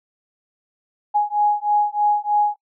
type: beating tone pair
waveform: sine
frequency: 830.6 / 833.8 Hz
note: G#5 / G#5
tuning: 0 / +7 cents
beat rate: 3.2 Hz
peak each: -19 dBFS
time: 1.14-2.56 s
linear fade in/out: 20 ms
effects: noise-tail reverb RT60 0.1 s tail -25 dB re dry